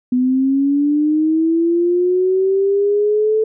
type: linear sweep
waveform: sine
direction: up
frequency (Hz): 248 to 439.3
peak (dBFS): -12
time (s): 0.12-3.44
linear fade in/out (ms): 5
effects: none